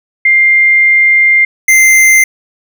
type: tone pair in turn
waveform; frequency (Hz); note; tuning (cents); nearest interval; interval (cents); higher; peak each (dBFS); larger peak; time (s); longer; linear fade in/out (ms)
sine / square; 2100 / 2084; C7 / C7; +6 / -7; unison; 13; first; -4; neither; 0.25-1.45 / 1.68-2.24; first; 5
effects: none